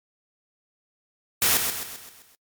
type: noise with echo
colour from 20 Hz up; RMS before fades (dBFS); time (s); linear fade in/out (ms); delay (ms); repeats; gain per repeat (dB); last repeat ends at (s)
white; -20; 1.42-1.57; 0; 130; 6; -6; 2.35
effects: noise-tail reverb RT60 0.1 s tail -24 dB re dry + MP3 96 kbps